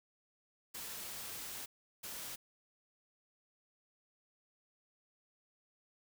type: noise bursts at uneven times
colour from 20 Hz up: white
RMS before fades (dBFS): -45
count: 2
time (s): 0.74-1.66 / 2.03-2.36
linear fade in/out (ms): 10
effects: none